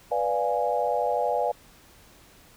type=chord; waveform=sine; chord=B diminished seventh; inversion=none; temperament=equal; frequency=493.9 / 587.3 / 698.5 / 830.6 Hz; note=B4 / D5 / F5 / Ab5; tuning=0 / 0 / 0 / 0 cents; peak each=-28 dBFS; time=0.11-1.52 s; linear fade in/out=10 ms; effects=pink hiss -54 dBFS RMS until 2.56 s